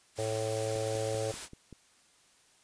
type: noise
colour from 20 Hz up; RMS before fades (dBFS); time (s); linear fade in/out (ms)
white; -41; 0.15-1.49; 50
type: harmonic tone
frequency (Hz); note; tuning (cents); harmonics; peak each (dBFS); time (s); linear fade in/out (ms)
110; A2; 0; 1 / 3 / 4 / 5 / 6 / 7; -37 / -44 / -36 / -34 / -44 / -43; 0.18-1.32; 10
type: click train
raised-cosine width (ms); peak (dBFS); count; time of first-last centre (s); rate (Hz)
3; -34; 6; 0.76-1.727; 5.17
effects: white hiss -64 dBFS RMS until 2.63 s + resampled to 22050 Hz